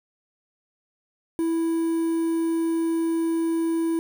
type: tone with quantisation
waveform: triangle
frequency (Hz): 329.6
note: E4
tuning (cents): 0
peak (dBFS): -19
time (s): 1.39-3.99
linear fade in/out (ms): 0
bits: 7
effects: none